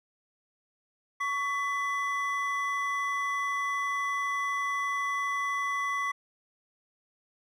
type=tone pair together; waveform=triangle; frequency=1122 / 1999.2 Hz; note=C#6 / B6; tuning=+21 / +21 cents; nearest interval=minor seventh; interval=1000 cents; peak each=-28 / -30 dBFS; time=1.2-6.12 s; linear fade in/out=10 ms; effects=none